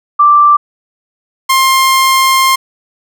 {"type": "tone pair in turn", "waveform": ["sine", "sawtooth"], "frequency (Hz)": [1174.7, 1059.1], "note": ["D6", "C6"], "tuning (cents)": [0, 21], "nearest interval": "major second", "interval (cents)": 179, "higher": "first", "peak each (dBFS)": -3, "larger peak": "neither", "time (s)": [[0.19, 0.57], [1.49, 2.56]], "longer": "second", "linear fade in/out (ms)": 10, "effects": []}